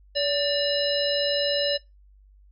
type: harmonic tone with a mistuned harmonic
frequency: 574 Hz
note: D5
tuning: 40 cents flat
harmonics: 1 / 3 / 5 / 7 / 9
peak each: -24 / -34 / -30 / -29 / -29 dBFS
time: 0.15-1.78 s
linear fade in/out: 20 ms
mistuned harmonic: 3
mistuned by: +57 cents
effects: noise-tail reverb RT60 0.2 s tail -22 dB re dry + added 49 Hz sine -51 dBFS peak until 2.51 s